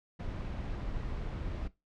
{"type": "noise", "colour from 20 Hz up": "brown", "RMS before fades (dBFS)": -37, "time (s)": [0.19, 1.68], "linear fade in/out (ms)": 10, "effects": ["noise-tail reverb RT60 0.2 s tail -17 dB re dry", "low-pass 4000 Hz 12 dB/octave"]}